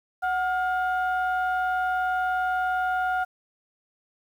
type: tone pair together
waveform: sine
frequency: 740 / 1417.3 Hz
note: F#5 / F6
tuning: 0 / +25 cents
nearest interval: major seventh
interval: 1125 cents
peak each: -23 / -26 dBFS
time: 0.22-3.25 s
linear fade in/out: 20 ms
effects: tanh soft clip ceiling -18 dBFS + 9-bit